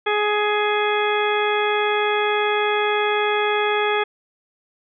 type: harmonic tone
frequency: 418.3 Hz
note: G#4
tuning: 12 cents sharp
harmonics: 1 / 2 / 3 / 4 / 5 / 6 / 8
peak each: -21 / -24 / -26 / -27 / -28 / -29 / -30 dBFS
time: 0.06-4.04 s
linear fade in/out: 10 ms
effects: none